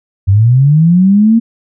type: linear sweep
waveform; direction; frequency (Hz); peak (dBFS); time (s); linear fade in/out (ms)
sine; up; 92.5 to 233.1; -4; 0.27-1.4; 20
effects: none